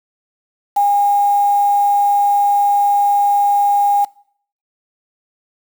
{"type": "tone with quantisation", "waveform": "sine", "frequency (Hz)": 812, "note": "G#5", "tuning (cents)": -39, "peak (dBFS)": -10, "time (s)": [0.76, 4.05], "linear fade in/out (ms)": 10, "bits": 5, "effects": ["noise-tail reverb RT60 0.6 s tail -23 dB re dry"]}